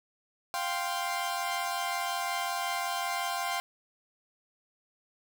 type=chord; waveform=sawtooth; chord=F suspended second; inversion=none; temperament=equal; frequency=698.5 / 784 / 1046.5 Hz; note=F5 / G5 / C6; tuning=0 / 0 / 0 cents; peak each=-31 dBFS; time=0.54-3.6 s; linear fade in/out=0 ms; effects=none